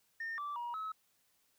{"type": "tone with pitch steps", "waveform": "sine", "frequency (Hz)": [1820, 1165, 954, 1289], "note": ["A#6", "D6", "A#5", "E6"], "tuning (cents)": [-42, -14, 40, -39], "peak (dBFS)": -36, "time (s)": [0.2, 0.92], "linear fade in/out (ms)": 5, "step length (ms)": 180, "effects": ["tanh soft clip ceiling -35 dBFS", "white hiss -74 dBFS RMS until 1.58 s"]}